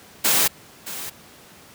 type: noise with echo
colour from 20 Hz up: white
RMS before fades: -18 dBFS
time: 0.24-0.48 s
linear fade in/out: 10 ms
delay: 620 ms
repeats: 1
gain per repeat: -14 dB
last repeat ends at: 1.1 s
effects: pink hiss -47 dBFS RMS until 1.74 s + high-pass 100 Hz 12 dB/octave